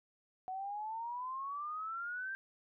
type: exponential sweep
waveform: sine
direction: up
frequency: 740 to 1590 Hz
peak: -38 dBFS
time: 0.48-2.35 s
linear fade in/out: 0 ms
effects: none